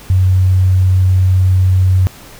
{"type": "tone", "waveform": "sine", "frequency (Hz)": 93, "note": "F#2", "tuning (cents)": 9, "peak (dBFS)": -7, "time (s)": [0.1, 2.07], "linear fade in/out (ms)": 0, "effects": ["pink hiss -37 dBFS RMS until 2.39 s"]}